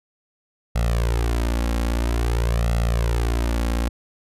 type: tone with flanger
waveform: sawtooth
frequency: 57.8 Hz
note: A#1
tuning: 14 cents flat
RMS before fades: -21 dBFS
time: 0.75-3.89 s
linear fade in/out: 10 ms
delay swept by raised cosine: 1.5 to 3.7 ms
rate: 0.5 Hz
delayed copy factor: +0.9
effects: resampled to 32000 Hz